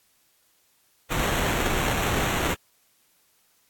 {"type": "noise with sample-and-hold", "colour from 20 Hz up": "pink", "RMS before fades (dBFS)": -25, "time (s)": [1.1, 2.55], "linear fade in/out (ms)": 20, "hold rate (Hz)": 4900, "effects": ["white hiss -64 dBFS RMS until 3.69 s", "AAC 64 kbps"]}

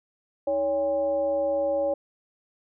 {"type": "tone with frequency modulation", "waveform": "sine", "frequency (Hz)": 562, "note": "C#5", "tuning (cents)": 24, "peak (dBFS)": -22, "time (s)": [0.47, 1.94], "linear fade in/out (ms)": 5, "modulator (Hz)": 244, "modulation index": 0.49, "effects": []}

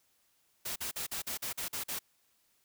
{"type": "noise bursts", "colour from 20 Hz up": "white", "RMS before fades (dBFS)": -37, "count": 9, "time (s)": [0.65, 1.992], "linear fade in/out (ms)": 10, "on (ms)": 110, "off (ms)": 44, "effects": ["white hiss -72 dBFS RMS until 2.64 s"]}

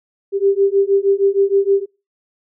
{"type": "beating tone pair", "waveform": "sine", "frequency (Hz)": [392, 398.4], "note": ["G4", "G4"], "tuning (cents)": [0, 28], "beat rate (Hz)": 6.4, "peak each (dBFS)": -15, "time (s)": [0.32, 1.86], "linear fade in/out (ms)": 50, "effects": ["noise-tail reverb RT60 0.3 s tail -25 dB re dry"]}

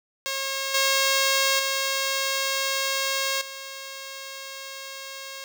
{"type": "tone with level steps", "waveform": "5% pulse", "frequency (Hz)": 542, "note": "C#5", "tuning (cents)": -39, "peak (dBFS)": [-15, -8, -12, -24], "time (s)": [0.26, 5.44], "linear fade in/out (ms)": 0, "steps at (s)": [0.74, 1.59, 3.41], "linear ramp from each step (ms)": 5, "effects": []}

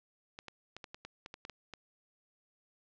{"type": "clicks", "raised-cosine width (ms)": 0.2, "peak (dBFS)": -27, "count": 11, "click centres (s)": [0.389, 0.483, 0.766, 0.842, 0.945, 1.05, 1.261, 1.341, 1.451, 1.497, 1.737], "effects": ["low-pass 5000 Hz 12 dB/octave"]}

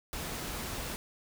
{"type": "noise", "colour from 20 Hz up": "pink", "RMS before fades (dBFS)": -38, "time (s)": [0.13, 0.96], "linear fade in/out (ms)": 0, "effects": []}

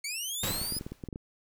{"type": "linear sweep", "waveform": "15% pulse", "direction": "up", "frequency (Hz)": [2185, 5080], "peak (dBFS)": -26, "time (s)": [0.04, 0.79], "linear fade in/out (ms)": 5}
{"type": "noise with exponential decay", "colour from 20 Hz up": "pink", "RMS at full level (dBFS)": -30, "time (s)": [0.43, 1.08], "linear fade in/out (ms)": 5, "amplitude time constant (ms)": 140}
{"type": "clicks", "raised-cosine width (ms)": 3, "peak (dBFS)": -25, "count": 11, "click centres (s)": [0.509, 0.616, 0.723, 0.767, 0.811, 0.865, 0.92, 1.038, 1.087, 1.128, 1.159]}
{"effects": []}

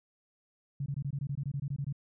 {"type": "tone bursts", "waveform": "sine", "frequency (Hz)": 139.9, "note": "C#3", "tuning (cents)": 16, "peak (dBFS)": -31, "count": 14, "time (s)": [0.8, 1.927], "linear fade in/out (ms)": 5, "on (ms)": 61, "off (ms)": 21, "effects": []}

